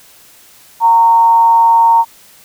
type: tone with frequency modulation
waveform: sine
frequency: 920 Hz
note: A#5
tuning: 23 cents flat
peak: -5 dBFS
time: 0.8-2.05 s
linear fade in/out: 50 ms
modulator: 182 Hz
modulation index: 0.23
effects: white hiss -43 dBFS RMS until 2.44 s